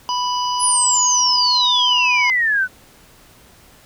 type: harmonic tone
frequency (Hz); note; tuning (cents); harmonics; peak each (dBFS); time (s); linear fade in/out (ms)
989; B5; +2; 1 / 3 / 5 / 6; -19 / -27 / -27 / -33; 0.09-2.3; 0
type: exponential sweep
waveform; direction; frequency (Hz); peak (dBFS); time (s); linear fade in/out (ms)
sine; down; 10190 to 1468; -14; 0.59-2.68; 50
effects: pink hiss -48 dBFS RMS until 3.85 s